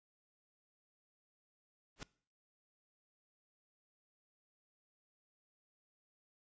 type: noise with exponential growth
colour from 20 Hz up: pink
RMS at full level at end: -41 dBFS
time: 1.96-2.03 s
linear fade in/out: 1 ms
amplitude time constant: 15 ms
effects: noise-tail reverb RT60 0.5 s tail -22 dB re dry + resampled to 16000 Hz